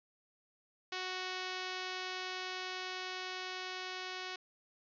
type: tone with level ramp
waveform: 5% pulse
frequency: 370 Hz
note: F#4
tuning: in tune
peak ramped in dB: -26 to -29 dBFS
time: 0.92-4.36 s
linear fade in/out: 5 ms
effects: resampled to 16000 Hz